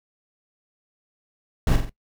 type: noise with echo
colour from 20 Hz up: brown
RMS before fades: -18 dBFS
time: 1.67-1.76 s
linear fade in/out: 2 ms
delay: 45 ms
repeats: 3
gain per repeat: -6 dB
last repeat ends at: 1.895 s
effects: noise-tail reverb RT60 0.1 s tail -19 dB re dry